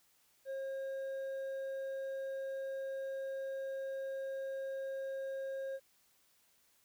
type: tone with hard clipping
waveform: sine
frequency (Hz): 538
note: C5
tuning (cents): +48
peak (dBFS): -39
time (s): 0.45-5.8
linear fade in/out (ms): 50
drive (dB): 4
effects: white hiss -71 dBFS RMS until 6.84 s